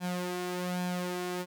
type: tone with flanger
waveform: sawtooth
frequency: 179.5 Hz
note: F3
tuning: 48 cents sharp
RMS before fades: -34 dBFS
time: 0-1.46 s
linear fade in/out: 50 ms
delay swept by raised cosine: 1.2 to 2.7 ms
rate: 1.2 Hz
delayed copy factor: +0.6
effects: none